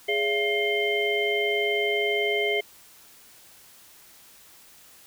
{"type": "tone cluster", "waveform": "sine", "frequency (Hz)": [415.1, 577, 677, 2119, 3096], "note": ["G#4", "D5", "E5", "C7", "G7"], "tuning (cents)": [-1, -31, 46, 21, -22], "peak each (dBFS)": [-26, -35, -31, -26, -31], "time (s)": [0.08, 2.61], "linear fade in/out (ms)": 10, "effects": ["white hiss -52 dBFS RMS until 5.06 s"]}